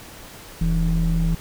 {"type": "ring-modulated tone", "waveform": "triangle", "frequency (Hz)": 63, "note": "B1", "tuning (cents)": 35, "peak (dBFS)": -12, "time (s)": [0.61, 1.35], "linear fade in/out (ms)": 5, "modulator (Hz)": 102, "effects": ["pink hiss -41 dBFS RMS until 1.4 s"]}